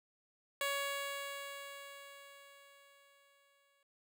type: tone with exponential decay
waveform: 10% pulse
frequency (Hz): 560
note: C#5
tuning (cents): +18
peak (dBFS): -25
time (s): 0.61-3.83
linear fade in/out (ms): 2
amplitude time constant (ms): 700
effects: none